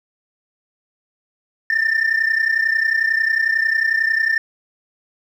sine tone pair together, 1778.9 / 1810 Hz, A6 / A6, +18 / +48 cents, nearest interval unison, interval 30 cents, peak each -16 dBFS, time 1.7-4.38 s, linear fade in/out 2 ms, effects tanh soft clip ceiling -12 dBFS + 8-bit

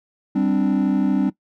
triangle chord, G suspended fourth, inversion none, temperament just, 196 / 261.3 / 294 Hz, G3 / C4 / D4, 0 / -2 / +2 cents, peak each -18 dBFS, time 0.35-1.3 s, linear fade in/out 10 ms, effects noise-tail reverb RT60 0.1 s tail -19 dB re dry + tanh soft clip ceiling -7 dBFS

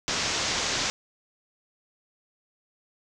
white low-pass noise, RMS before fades -28 dBFS, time 0.08-0.9 s, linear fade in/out 0 ms, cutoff 6800 Hz, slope 48 dB/octave, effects none

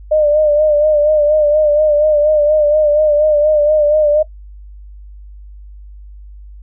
sine tone with vibrato, 602 Hz, D5, 43 cents sharp, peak -8 dBFS, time 0.11-4.23 s, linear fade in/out 10 ms, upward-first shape sine, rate 4.2 Hz, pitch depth 48 cents each way, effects noise-tail reverb RT60 0.1 s tail -18 dB re dry + added 50 Hz sine -32 dBFS peak until 6.62 s

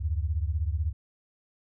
sine beating tone pair, 73.42 / 89.42 Hz, D2 / F2, 0 / +41 cents, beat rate 16 Hz, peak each -27 / -30 dBFS, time 0-0.93 s, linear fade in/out 20 ms, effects none

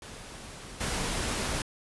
pink noise with level steps, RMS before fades -44 / -31 dBFS, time 0.02-1.62 s, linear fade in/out 2 ms, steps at 0.8 s, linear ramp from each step 10 ms, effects resampled to 24000 Hz

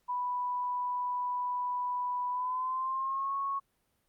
sine tone with pitch glide, 987.8 to 1102.4 Hz, B5 to C#6, 0 to -10 cents, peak -30 dBFS, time 0.08-3.6 s, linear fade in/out 20 ms, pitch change +190 cents, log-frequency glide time 2.3-3.35 s, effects pink hiss -75 dBFS RMS until 4.08 s + Opus 48 kbps

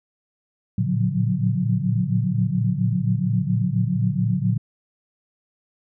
sine tone cluster, 112.5 / 116.8 / 142.9 / 177.8 / 185.1 Hz, A2 / A#2 / D3 / F3 / F#3, +39 / +4 / -47 / +31 / +1 cents, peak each -25 dBFS, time 0.78-4.58 s, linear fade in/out 5 ms, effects none

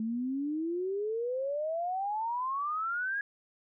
sine exponential sweep, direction up, 217 to 1671 Hz, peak -30 dBFS, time 0-3.21 s, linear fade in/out 2 ms, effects none

